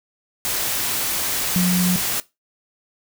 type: tone in noise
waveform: sine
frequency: 180 Hz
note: F#3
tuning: 47 cents flat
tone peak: -15 dBFS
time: 1.56-1.96 s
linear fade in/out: 0 ms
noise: white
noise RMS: -23 dBFS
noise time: 0.45-2.2 s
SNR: +5 dB
effects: noise-tail reverb RT60 0.2 s tail -18 dB re dry